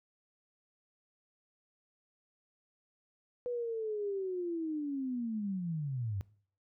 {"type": "linear sweep", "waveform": "sine", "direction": "down", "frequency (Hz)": [493.9, 92.5], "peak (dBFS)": -33, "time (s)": [3.46, 6.21], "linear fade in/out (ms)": 0, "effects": ["noise-tail reverb RT60 0.5 s tail -21 dB re dry"]}